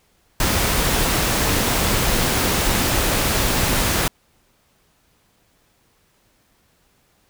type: noise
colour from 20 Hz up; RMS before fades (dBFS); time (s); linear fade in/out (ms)
pink; -19; 0.4-4.08; 2
effects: pink hiss -61 dBFS RMS until 7.29 s